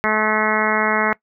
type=harmonic tone; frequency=215.5 Hz; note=A3; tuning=36 cents flat; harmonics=1 / 2 / 3 / 4 / 5 / 6 / 7 / 8 / 9 / 10; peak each=-25 / -25 / -25 / -25 / -25 / -25 / -25 / -25 / -25 / -25 dBFS; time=0.04-1.13 s; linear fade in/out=0 ms; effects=noise-tail reverb RT60 0.1 s tail -21 dB re dry